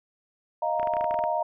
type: chord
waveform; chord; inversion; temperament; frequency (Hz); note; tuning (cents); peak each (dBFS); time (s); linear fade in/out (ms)
sine; Eb suspended second; none; equal; 622.3 / 698.5 / 932.3; Eb5 / F5 / Bb5; 0 / 0 / 0; -28; 0.62-1.43; 5
type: clicks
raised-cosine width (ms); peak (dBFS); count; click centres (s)
0.5; -21; 11; 0.797 / 0.83 / 0.873 / 0.937 / 0.968 / 1.01 / 1.043 / 1.11 / 1.142 / 1.19 / 1.239
effects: none